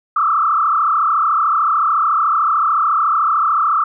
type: tone with frequency modulation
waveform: sine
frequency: 1244.5 Hz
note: D#6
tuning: in tune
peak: -12 dBFS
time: 0.16-3.84 s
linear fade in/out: 5 ms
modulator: 33.7 Hz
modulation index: 2.9
effects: none